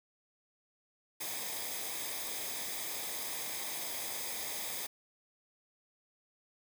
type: noise with comb filter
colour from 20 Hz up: white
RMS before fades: -39 dBFS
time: 1.2-4.87 s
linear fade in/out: 10 ms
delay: 0.7 ms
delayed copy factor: -0.6
effects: none